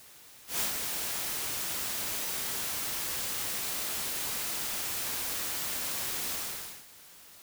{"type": "noise with ADSR envelope", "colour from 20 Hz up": "white", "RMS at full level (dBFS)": -29, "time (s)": [0.47, 6.87], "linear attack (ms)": 130, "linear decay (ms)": 120, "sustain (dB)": -5, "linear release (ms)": 540, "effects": ["white hiss -53 dBFS RMS until 7.42 s"]}